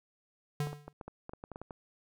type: tone with exponential decay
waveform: square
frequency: 146.83 Hz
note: D3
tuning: in tune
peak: -29 dBFS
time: 0.6-0.93 s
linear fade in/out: 2 ms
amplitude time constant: 71 ms
type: clicks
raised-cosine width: 1 ms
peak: -29 dBFS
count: 12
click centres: 0.671 / 0.73 / 0.88 / 1.012 / 1.08 / 1.294 / 1.335 / 1.439 / 1.517 / 1.559 / 1.616 / 1.708 s
effects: none